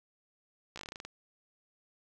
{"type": "slowing click train", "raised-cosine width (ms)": 0.2, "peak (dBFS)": -25, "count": 11, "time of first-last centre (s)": [0.76, 1.05], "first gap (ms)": 15, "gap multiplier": 1.14, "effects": []}